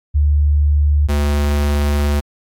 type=tone pair in turn; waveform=sine / square; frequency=73.42 / 72.62 Hz; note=D2 / D2; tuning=0 / -19 cents; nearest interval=unison; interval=19 cents; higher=first; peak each=-10 / -14 dBFS; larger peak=first; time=0.14-1.08 / 1.08-2.21 s; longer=second; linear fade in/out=20 ms; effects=AAC 64 kbps